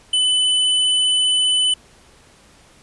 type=tone; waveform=square; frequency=3005 Hz; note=F#7; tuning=26 cents sharp; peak=-15 dBFS; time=0.13-1.74 s; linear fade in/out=5 ms; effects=pink hiss -50 dBFS RMS until 2.82 s + resampled to 24000 Hz